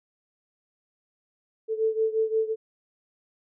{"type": "beating tone pair", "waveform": "sine", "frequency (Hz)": [440, 445.7], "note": ["A4", "A4"], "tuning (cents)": [0, 22], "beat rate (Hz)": 5.7, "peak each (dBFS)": [-24, -27], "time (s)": [1.68, 2.56], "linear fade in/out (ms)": 50, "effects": []}